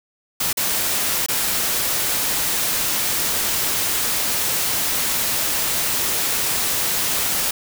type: noise with dropouts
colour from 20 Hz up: white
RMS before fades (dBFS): -21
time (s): 0.4-7.51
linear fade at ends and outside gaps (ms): 5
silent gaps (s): 0.529-0.571 / 1.263-1.285
effects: none